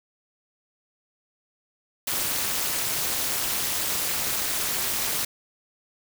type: noise with amplitude modulation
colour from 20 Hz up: white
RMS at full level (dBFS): -23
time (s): 2.07-5.25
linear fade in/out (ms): 5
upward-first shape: sine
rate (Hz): 265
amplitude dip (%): 85
effects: none